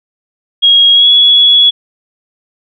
sine tone with pitch glide, 3285 to 3373 Hz, G#7 to G#7, -20 to +26 cents, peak -3 dBFS, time 0.62-1.71 s, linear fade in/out 20 ms, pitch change +46 cents, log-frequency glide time 0.94-1.09 s, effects none

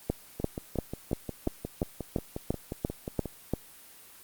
two click trains, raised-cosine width 2 ms, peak -20 / -13 dBFS, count 17 / 11, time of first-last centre 0.4-3.257 / 0.1-3.536 s, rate 5.6 / 2.91 Hz, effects white hiss -52 dBFS RMS until 4.23 s + Opus 24 kbps

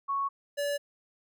sine / square tone pair in turn, 1108 / 574.5 Hz, C#6 / D5, -1 / -38 cents, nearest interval major seventh, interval 1137 cents, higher first, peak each -27 / -29 dBFS, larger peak first, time 0.08-0.29 / 0.57-0.78 s, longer neither, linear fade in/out 20 ms, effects none

